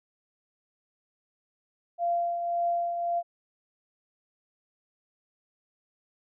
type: tone with tremolo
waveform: sine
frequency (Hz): 690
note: F5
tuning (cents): -21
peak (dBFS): -23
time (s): 1.98-3.23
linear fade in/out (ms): 50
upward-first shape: triangle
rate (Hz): 1.8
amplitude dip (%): 50
effects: none